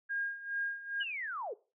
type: tone with tremolo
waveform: sine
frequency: 1621 Hz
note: G#6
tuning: 42 cents flat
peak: -31 dBFS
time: 0.09-1.04 s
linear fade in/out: 20 ms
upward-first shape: sine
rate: 2.4 Hz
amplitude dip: 80%
type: linear sweep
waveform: sine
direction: down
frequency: 3028 to 370 Hz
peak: -36 dBFS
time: 1-1.54 s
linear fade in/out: 10 ms
effects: noise-tail reverb RT60 0.3 s tail -18 dB re dry